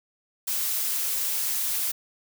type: noise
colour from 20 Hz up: blue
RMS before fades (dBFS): -27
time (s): 0.47-1.92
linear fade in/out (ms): 10
effects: none